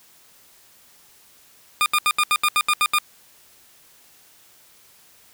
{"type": "tone bursts", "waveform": "20% pulse", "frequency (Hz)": 1213, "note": "D#6", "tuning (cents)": -44, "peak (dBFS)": -11, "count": 10, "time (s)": [1.81, 2.985], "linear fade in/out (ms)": 0, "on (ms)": 50, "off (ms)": 75, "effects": ["white hiss -53 dBFS RMS until 5.33 s"]}